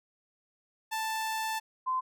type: tone pair in turn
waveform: sawtooth / sine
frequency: 882 / 1031.3 Hz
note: A5 / C6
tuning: +4 / -25 cents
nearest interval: minor third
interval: 271 cents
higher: second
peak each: -27 / -27 dBFS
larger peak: neither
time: 0.91-1.6 / 1.86-2.01 s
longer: first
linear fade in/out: 20 ms
effects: none